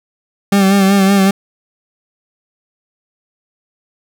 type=tone with vibrato; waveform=40% pulse; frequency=195.8 Hz; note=G3; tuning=2 cents flat; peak=-7 dBFS; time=0.52-1.31 s; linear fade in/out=5 ms; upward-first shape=sine; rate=5.3 Hz; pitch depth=42 cents each way; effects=none